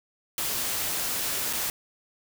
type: noise with dropouts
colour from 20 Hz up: white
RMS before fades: -29 dBFS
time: 0.38-1.7 s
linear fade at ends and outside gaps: 1 ms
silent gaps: 1.529-1.533 s
effects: none